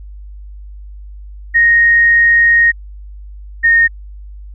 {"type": "tone pair in turn", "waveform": "sine", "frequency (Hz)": [1864.7, 1845.4], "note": ["A#6", "A#6"], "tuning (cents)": [0, -18], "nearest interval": "unison", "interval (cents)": 18, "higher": "first", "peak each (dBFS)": -6, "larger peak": "neither", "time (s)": [[1.54, 2.72], [3.63, 3.88]], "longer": "first", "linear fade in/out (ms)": 20, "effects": ["added 50 Hz sine -29 dBFS peak until 4.54 s"]}